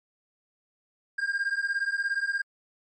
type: beating tone pair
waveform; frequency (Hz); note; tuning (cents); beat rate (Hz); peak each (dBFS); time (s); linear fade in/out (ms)
triangle; 1600 / 1617; G6 / G#6; +35 / -47; 17; -27; 1.18-2.42; 10
effects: MP3 48 kbps